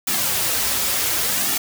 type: noise with flanger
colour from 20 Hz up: white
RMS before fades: -21 dBFS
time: 0.07-1.58 s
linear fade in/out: 5 ms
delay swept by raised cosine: 1.9 to 6.6 ms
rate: 0.69 Hz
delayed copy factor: -0.65
effects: none